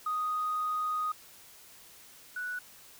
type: tone pair in turn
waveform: sine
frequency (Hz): 1244.5 / 1477.2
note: D#6 / F#6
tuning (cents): 0 / -3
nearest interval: minor third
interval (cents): 297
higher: second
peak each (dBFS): -28 / -33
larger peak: first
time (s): 0.06-1.12 / 2.36-2.59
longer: first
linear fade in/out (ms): 5
effects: tanh soft clip ceiling -24 dBFS + white hiss -54 dBFS RMS until 2.99 s